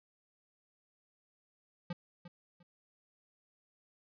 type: tone with echo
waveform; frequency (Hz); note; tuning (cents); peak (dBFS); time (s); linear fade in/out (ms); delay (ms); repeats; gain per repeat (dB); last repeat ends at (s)
square; 174.61; F3; 0; -36; 1.9-1.93; 5; 350; 2; -12; 2.63
effects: resampled to 11025 Hz